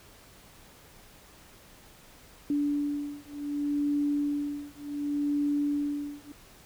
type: beating tone pair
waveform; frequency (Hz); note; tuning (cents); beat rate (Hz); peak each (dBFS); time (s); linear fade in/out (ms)
sine; 289.5 / 290.17; D4 / D4; -25 / -21; 0.67; -30; 2.5-6.32; 2
effects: pink hiss -54 dBFS RMS until 6.65 s